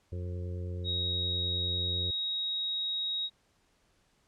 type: harmonic tone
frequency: 89 Hz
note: F2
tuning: 33 cents sharp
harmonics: 1 / 2 / 3 / 4 / 5 / 6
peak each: -34 / -46 / -55 / -47 / -48 / -51 dBFS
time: 0.12-2.11 s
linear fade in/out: 5 ms
type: tone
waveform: sine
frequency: 3788 Hz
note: A#7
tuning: 27 cents sharp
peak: -30 dBFS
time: 0.84-3.3 s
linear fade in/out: 50 ms
effects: pink hiss -70 dBFS RMS until 4.27 s + low-pass 9000 Hz 12 dB/octave